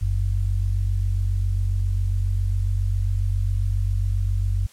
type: tone pair together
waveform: sine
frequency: 47.23 / 94.6 Hz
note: F#1 / F#2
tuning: +36 / +39 cents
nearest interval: octave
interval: 1203 cents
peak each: -22 dBFS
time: 0.01-4.67 s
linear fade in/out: 10 ms
effects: white hiss -52 dBFS RMS until 4.72 s + low-pass 11000 Hz 12 dB/octave